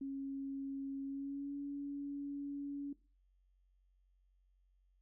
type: tone with pitch glide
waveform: sine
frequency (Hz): 273.6 to 283.2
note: C#4 to C#4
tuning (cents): -23 to +37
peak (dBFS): -39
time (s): 0.01-2.93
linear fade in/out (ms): 5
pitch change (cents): +60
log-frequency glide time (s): 1.04-1.55
effects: noise-tail reverb RT60 0.3 s tail -18 dB re dry + added 46 Hz sine -69 dBFS peak until 5.01 s